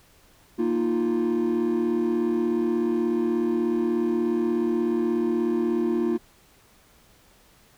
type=chord; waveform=triangle; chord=Bb suspended fourth; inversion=none; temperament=equal with one note detuned; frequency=233.1 / 312.6 / 349.2 Hz; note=Bb3 / Eb4 / F4; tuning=0 / +8 / 0 cents; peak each=-23 / -25 / -21 dBFS; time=0.58-6.18 s; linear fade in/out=20 ms; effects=tanh soft clip ceiling -15 dBFS + pink hiss -57 dBFS RMS until 7.77 s